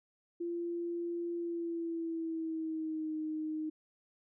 sine tone with pitch glide, 343.1 to 311 Hz, F4 to D#4, -31 to -1 cents, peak -34 dBFS, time 0.4-3.7 s, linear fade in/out 10 ms, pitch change -170 cents, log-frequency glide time 1.36-3.15 s, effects none

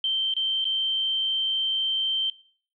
sine tone with dropouts, 3124 Hz, G7, 7 cents flat, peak -22 dBFS, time 0.04-2.3 s, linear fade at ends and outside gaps 2 ms, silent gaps 0.339-0.365 / 0.644-0.652 s, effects noise-tail reverb RT60 0.5 s tail -21 dB re dry

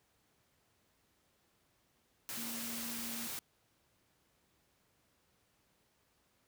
sine tone in noise, 233.1 Hz, A#3, in tune, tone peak -45 dBFS, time 2.37-3.27 s, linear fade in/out 0 ms, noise white, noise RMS -42 dBFS, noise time 2.29-3.39 s, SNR -6 dB, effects pink hiss -74 dBFS RMS until 6.47 s + high-pass 60 Hz 12 dB/octave

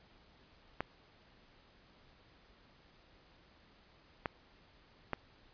clicks, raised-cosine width 0.5 ms, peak -19 dBFS, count 3, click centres 0.806 / 4.258 / 5.133 s, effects pink hiss -64 dBFS RMS until 5.53 s + resampled to 11025 Hz

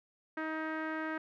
sawtooth tone with low-pass filter, 315.4 Hz, D#4, 24 cents sharp, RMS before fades -37 dBFS, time 0.37-1.18 s, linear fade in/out 5 ms, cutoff 1700 Hz, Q 3.6, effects none

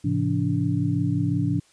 sine tone cluster, 107.4 / 133.1 / 169.9 / 288.6 Hz, A2 / C3 / F3 / D4, -41 / +30 / -47 / -30 cents, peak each -26 dBFS, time 0.04-1.6 s, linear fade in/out 10 ms, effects white hiss -59 dBFS RMS until 1.72 s + resampled to 22050 Hz

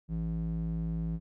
square tone with band-pass filter, 55 Hz, A1, in tune, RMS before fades -33 dBFS, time 0.08-1.2 s, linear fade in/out 50 ms, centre 140 Hz, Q 3.6, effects none

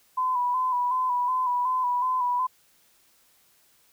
sine tone with vibrato, 1000 Hz, B5, 21 cents sharp, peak -22 dBFS, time 0.17-2.47 s, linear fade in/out 10 ms, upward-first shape square, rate 2.7 Hz, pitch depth 34 cents each way, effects white hiss -62 dBFS RMS until 3.92 s

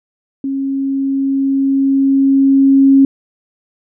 sine tone with level ramp, 272.2 Hz, C#4, 31 cents flat, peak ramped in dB -16 to -4 dBFS, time 0.44-3.05 s, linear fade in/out 2 ms, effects none

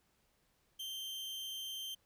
40% pulse tone with amplitude modulation, 3136 Hz, G7, in tune, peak -39 dBFS, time 0.79-1.95 s, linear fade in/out 10 ms, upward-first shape sine, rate 267 Hz, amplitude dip 30%, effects pink hiss -75 dBFS RMS until 2.05 s

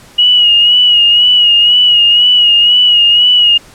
sine tone with vibrato, 2898 Hz, F#7, 37 cents flat, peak -4 dBFS, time 0.18-3.58 s, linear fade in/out 10 ms, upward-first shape sine, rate 2 Hz, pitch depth 42 cents each way, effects pink hiss -39 dBFS RMS until 3.74 s + low-pass 11000 Hz 12 dB/octave

